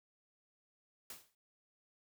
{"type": "noise with exponential decay", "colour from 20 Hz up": "white", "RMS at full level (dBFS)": -45, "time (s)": [1.1, 1.35], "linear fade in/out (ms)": 2, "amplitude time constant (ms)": 53, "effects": []}